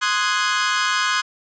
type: chord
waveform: sawtooth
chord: Ab dominant seventh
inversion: first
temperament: equal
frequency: 1046.5 / 1244.5 / 1480 / 1661.2 Hz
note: C6 / Eb6 / Gb6 / Ab6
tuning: 0 / 0 / 0 / 0 cents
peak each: -20 dBFS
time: 0.01-1.22 s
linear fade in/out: 20 ms
effects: resampled to 16000 Hz